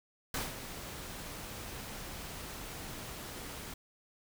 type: noise with ADSR envelope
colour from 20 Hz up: pink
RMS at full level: -34 dBFS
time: 0.34-3.74 s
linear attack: 3 ms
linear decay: 180 ms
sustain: -10 dB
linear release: 5 ms
effects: none